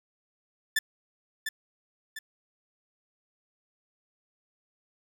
sawtooth tone with echo, 1760 Hz, A6, in tune, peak -19 dBFS, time 0.76-0.79 s, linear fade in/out 5 ms, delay 700 ms, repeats 2, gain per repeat -7 dB, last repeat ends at 2.19 s, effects 10-bit

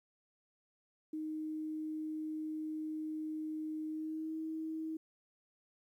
sine tone with pitch glide, 311.1 to 318 Hz, D#4 to D#4, 0 to +38 cents, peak -37 dBFS, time 1.13-4.97 s, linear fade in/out 5 ms, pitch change +38 cents, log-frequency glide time 3.88-4.36 s, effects 12-bit

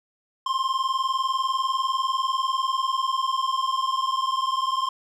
square tone pair together, 1046.5 / 1066.6 Hz, C6 / C6, 0 / +33 cents, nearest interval unison, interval 33 cents, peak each -26 dBFS, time 0.46-4.89 s, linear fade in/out 5 ms, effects low-pass 5000 Hz 12 dB/octave + 10-bit

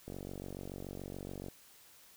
click train, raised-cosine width 2 ms, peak -30 dBFS, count 67, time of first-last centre 0.08-1.484 s, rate 47 Hz, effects white hiss -60 dBFS RMS until 2.16 s

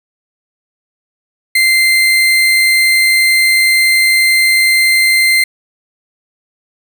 35% pulse tone, 2083 Hz, C7, 8 cents flat, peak -6 dBFS, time 1.55-5.44 s, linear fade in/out 5 ms, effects none

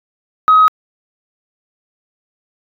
sine tone, 1266 Hz, D#6, 30 cents sharp, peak -4 dBFS, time 0.48-0.68 s, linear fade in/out 0 ms, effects tanh soft clip ceiling -2 dBFS

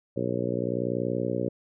harmonic tone, 60.6 Hz, B1, 32 cents flat, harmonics 2 / 3 / 4 / 5 / 6 / 7 / 8 / 9, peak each -34 / -34 / -34 / -34 / -34 / -34 / -34 / -34 dBFS, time 0.16-1.49 s, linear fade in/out 10 ms, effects none

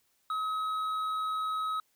triangle tone with hard clipping, 1276 Hz, D#6, 43 cents sharp, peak -31 dBFS, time 0.3-1.8 s, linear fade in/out 2 ms, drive 8 dB, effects white hiss -72 dBFS RMS until 1.95 s

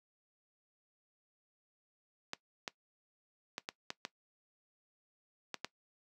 clicks, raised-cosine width 0.2 ms, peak -20 dBFS, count 8, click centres 2.334 / 2.678 / 3.581 / 3.689 / 3.904 / 4.051 / 5.543 / 5.646 s, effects noise-tail reverb RT60 0.1 s tail -19 dB re dry + high-pass 200 Hz 12 dB/octave

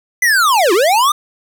square linear two-way sweep, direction down then up, 2037 to 329.6 to 1237 Hz, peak -10 dBFS, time 0.22-1.12 s, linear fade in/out 5 ms, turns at 0.73 s, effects 7-bit

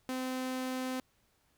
sawtooth tone, 257.5 Hz, C4, 28 cents flat, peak -30 dBFS, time 0.09-1 s, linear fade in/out 0 ms, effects pink hiss -72 dBFS RMS until 1.57 s

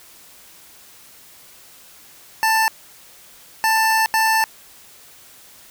25% pulse tone bursts at uneven times, 886 Hz, A5, 12 cents sharp, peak -11 dBFS, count 3, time 2.43-2.68 / 3.64-4.06 / 4.14-4.44 s, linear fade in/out 0 ms, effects white hiss -46 dBFS RMS until 5.7 s

